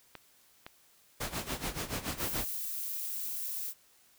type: clicks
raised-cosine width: 0.3 ms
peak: -27 dBFS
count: 3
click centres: 0.153 / 0.665 / 1.334 s
type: noise with tremolo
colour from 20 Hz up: pink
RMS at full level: -34 dBFS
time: 1.2-2.45 s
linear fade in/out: 10 ms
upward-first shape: sine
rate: 7 Hz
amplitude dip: 80%
type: noise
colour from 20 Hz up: violet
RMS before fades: -37 dBFS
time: 2.17-3.74 s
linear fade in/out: 50 ms
effects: white hiss -64 dBFS RMS until 4.18 s